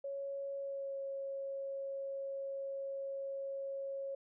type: tone with pitch glide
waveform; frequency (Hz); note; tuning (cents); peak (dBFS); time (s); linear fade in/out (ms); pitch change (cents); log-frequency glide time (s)
sine; 554.4 to 547.7; C#5 to C#5; 0 to -21; -38; 0.04-4.15; 5; -21; 0.59-0.98
effects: none